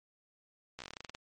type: slowing click train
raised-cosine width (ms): 0.2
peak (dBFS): -25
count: 13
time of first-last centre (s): 0.79-1.149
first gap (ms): 14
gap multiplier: 1.13
effects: MP3 48 kbps